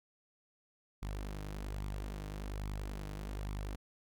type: tone with flanger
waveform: sawtooth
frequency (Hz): 50.4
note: G1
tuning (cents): +49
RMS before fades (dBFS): -41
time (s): 1.02-3.76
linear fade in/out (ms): 10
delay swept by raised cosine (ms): 0.86 to 6.56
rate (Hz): 1.2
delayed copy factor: +0.5
effects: none